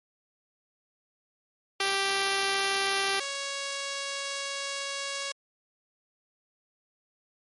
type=tone pair in turn; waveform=5% pulse; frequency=392 / 555.6 Hz; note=G4 / C#5; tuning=0 / +4 cents; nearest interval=tritone; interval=604 cents; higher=second; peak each=-14 / -20 dBFS; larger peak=first; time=1.8-3.2 / 3.2-5.32 s; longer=second; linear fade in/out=5 ms; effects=MP3 48 kbps